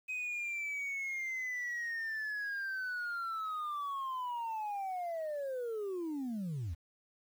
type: linear sweep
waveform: sine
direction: down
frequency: 2528 to 72 Hz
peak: -33 dBFS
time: 0.08-6.75 s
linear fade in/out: 20 ms
effects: tanh soft clip ceiling -34 dBFS + 10-bit